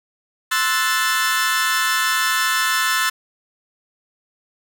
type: chord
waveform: sawtooth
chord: F# half-diminished seventh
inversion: second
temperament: equal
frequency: 1046.5 / 1318.5 / 1480 / 1760 Hz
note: C6 / E6 / F#6 / A6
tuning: 0 / 0 / 0 / 0 cents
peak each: -21 / -19 / -21 / -17 dBFS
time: 0.51-3.1 s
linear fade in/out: 10 ms
effects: none